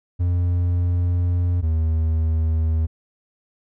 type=tone pair in turn; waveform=triangle; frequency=88.1 / 80.05 Hz; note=F2 / D#2; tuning=+16 / +50 cents; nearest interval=major second; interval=166 cents; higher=first; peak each=-15 dBFS; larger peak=neither; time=0.19-1.62 / 1.62-2.87 s; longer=first; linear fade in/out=20 ms; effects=none